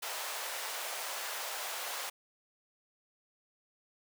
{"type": "high-pass noise", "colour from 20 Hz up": "pink", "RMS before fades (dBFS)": -39, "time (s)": [0.02, 2.1], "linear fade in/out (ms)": 10, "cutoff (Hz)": 590, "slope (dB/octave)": 24, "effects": []}